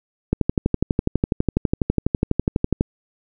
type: click train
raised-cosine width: 3 ms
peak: -4 dBFS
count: 31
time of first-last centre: 0.33-2.809 s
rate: 12.1 Hz
effects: none